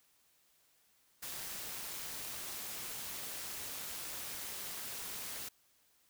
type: noise with amplitude modulation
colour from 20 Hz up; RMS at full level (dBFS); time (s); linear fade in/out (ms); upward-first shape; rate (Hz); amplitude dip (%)
white; -41; 1.22-5.49; 10; sine; 211; 50
effects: white hiss -71 dBFS RMS until 6.09 s